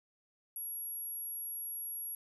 sine tone, 11290 Hz, F9, 18 cents sharp, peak -38 dBFS, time 0.56-2.15 s, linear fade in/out 2 ms, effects none

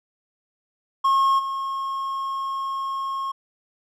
triangle tone with level steps, 1083 Hz, C#6, 41 cents flat, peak -14 / -23 dBFS, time 1.04-3.32 s, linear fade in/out 10 ms, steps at 1.38 s, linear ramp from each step 20 ms, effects none

